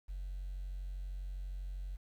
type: tone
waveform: sine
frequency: 46.25 Hz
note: F#1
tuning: in tune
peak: -37 dBFS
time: 0.08-1.97 s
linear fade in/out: 20 ms
effects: tanh soft clip ceiling -36 dBFS + 11-bit